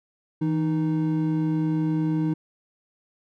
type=tone pair together; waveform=triangle; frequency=161.44 / 310 Hz; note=E3 / D#4; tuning=-36 / -6 cents; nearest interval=major seventh; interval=1130 cents; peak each=-22 dBFS; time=0.41-2.34 s; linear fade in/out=10 ms; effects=none